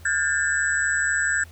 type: tone cluster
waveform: sine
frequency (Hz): 1436 / 1624 / 1768 / 7820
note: F6 / G#6 / A6 / B8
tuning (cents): +48 / -39 / +8 / -18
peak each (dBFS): -27 / -23 / -26 / -28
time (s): 0.05-1.44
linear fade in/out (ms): 5
effects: added 84 Hz sine -43 dBFS peak until 1.51 s + pink hiss -52 dBFS RMS until 1.51 s

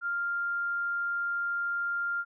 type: tone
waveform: sine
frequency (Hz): 1396.9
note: F6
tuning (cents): 0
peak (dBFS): -28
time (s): 0.01-2.25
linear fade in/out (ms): 50
effects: none

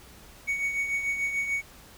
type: tone with tremolo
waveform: triangle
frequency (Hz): 2233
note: C#7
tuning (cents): +12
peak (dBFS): -22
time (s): 0.47-1.62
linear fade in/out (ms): 20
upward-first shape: triangle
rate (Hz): 6.8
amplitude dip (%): 60
effects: added 61 Hz sine -56 dBFS peak until 1.97 s + pink hiss -51 dBFS RMS until 1.97 s

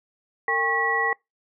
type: tone cluster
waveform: sine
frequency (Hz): 455.6 / 801 / 1094 / 1934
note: A#4 / G5 / C#6 / B6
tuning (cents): -40 / +37 / -23 / -37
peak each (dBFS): -29 / -28 / -28 / -23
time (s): 0.48-1.13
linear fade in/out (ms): 2
effects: noise-tail reverb RT60 0.2 s tail -26 dB re dry

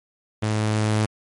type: tone with level ramp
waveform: sawtooth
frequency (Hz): 107.7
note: A2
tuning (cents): -37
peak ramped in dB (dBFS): -17 to -14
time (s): 0.42-1.06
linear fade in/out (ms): 10
effects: MP3 48 kbps

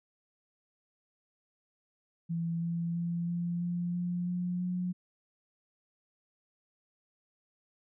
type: tone with pitch steps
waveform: sine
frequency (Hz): 167.4 / 169.15 / 170.92 / 172.7 / 174.51 / 176.33 / 178.18 / 180.04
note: E3 / E3 / F3 / F3 / F3 / F3 / F3 / F#3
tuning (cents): +27 / +45 / -37 / -19 / -1 / +17 / +35 / -47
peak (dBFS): -30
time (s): 2.29-4.93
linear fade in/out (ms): 20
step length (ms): 330
effects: none

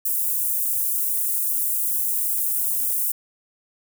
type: high-pass noise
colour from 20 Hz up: white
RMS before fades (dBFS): -23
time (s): 0.05-3.12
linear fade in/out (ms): 5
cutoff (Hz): 9500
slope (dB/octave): 24
effects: none

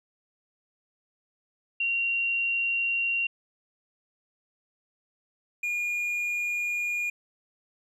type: tone pair in turn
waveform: sine / triangle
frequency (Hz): 2756 / 2430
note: F7 / D#7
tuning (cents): -24 / -42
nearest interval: major second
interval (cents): 218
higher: first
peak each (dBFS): -24 / -25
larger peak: first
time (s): 1.8-3.27 / 5.63-7.1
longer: neither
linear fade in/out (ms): 5
effects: none

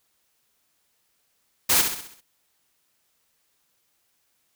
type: noise with echo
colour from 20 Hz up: white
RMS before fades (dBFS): -19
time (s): 1.69-1.82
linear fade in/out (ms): 10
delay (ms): 65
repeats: 6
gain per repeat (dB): -6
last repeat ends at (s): 2.21
effects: white hiss -70 dBFS RMS until 4.55 s

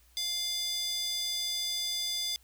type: tone with high-pass filter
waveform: square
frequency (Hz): 698.5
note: F5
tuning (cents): 0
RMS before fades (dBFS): -33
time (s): 0.17-2.36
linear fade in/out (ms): 0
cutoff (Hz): 4100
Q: 8.2
effects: added 60 Hz sine -61 dBFS peak until 2.43 s + white hiss -65 dBFS RMS until 2.43 s

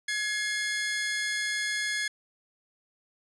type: tone pair together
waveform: sawtooth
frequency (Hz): 1684.6 / 2131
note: G#6 / C7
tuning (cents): +24 / +31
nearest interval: major third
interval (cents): 407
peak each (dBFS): -26 / -29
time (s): 0.08-2.08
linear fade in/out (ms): 5
effects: resampled to 24000 Hz

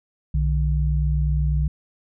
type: tone pair together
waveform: sine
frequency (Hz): 61.92 / 150.1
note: B1 / D3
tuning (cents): +5 / +38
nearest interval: octave + minor third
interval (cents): 1533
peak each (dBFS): -19 / -23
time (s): 0.34-1.68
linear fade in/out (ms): 5
effects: none

